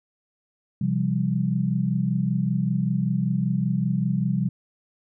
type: chord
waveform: sine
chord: C suspended fourth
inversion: none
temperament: equal with one note detuned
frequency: 130.81 / 170.82 / 196 Hz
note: C3 / F3 / G3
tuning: 0 / -38 / 0 cents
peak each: -25 dBFS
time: 0.81-4.49 s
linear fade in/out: 5 ms
effects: none